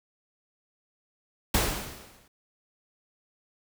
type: noise with exponential decay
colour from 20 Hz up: pink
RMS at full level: -22 dBFS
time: 1.54-2.28 s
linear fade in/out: 5 ms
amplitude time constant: 160 ms
effects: none